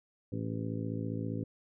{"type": "harmonic tone with a mistuned harmonic", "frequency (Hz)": 55, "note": "A1", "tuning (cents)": 0, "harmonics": [2, 3, 4, 5, 6, 7, 8, 9], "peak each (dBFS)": [-37, -40, -41, -39, -50, -45, -54, -46], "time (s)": [0.32, 1.44], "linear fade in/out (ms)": 5, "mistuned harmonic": 8, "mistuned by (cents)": -46, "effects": []}